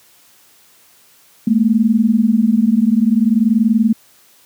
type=tone pair together; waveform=sine; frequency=212.6 / 233.1 Hz; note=G#3 / A#3; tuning=+41 / 0 cents; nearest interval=major second; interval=159 cents; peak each=-13 dBFS; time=1.47-3.93 s; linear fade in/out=5 ms; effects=white hiss -50 dBFS RMS until 4.45 s + high-pass 80 Hz 12 dB/octave